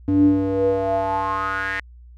square tone with band-pass filter sweep, 96.5 Hz, G2, 27 cents flat, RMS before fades -20 dBFS, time 0.08-1.8 s, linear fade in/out 0 ms, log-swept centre 240 to 1900 Hz, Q 6.2, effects added 60 Hz sine -41 dBFS peak until 2.17 s

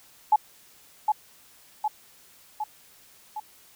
sine tone with echo, 852 Hz, G#5, 44 cents sharp, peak -14 dBFS, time 0.32-0.36 s, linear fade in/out 5 ms, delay 760 ms, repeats 4, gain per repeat -4 dB, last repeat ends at 3.4 s, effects white hiss -55 dBFS RMS until 3.75 s

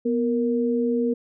sine tone pair together, 244.7 / 466.2 Hz, B3 / A#4, -16 / 0 cents, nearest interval major seventh, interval 1116 cents, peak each -22 / -23 dBFS, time 0.05-1.14 s, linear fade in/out 10 ms, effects none

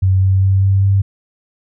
sine tone with pitch steps, 94.6 / 95.48 / 96.36 / 97.26 / 98.16 Hz, F#2 / G2 / G2 / G2 / G2, +39 / -45 / -29 / -13 / +3 cents, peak -9 dBFS, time 0.02-1.02 s, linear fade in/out 10 ms, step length 200 ms, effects none

